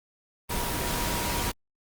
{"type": "tone in noise", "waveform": "sine", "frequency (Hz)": 955, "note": "A#5", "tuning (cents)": 42, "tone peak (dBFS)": -36, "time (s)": [0.49, 1.52], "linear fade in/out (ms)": 20, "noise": "pink", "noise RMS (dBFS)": -29, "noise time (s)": [0.49, 1.52], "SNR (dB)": -10, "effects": ["Opus 24 kbps"]}